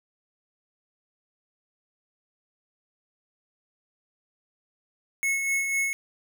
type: tone with tremolo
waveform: square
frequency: 2189 Hz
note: C#7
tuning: 22 cents flat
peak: -23 dBFS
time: 5.23-5.93 s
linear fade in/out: 0 ms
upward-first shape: sine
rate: 4 Hz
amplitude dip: 40%
effects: none